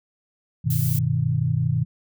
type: chord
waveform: sine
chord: G augmented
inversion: none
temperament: equal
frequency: 98 / 123.47 / 155.56 Hz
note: G2 / B2 / D#3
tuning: 0 / 0 / 0 cents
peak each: -27 / -22 / -23 dBFS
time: 0.64-1.85 s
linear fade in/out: 20 ms
type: noise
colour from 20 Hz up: violet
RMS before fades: -30 dBFS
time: 0.7-0.99 s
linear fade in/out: 5 ms
effects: none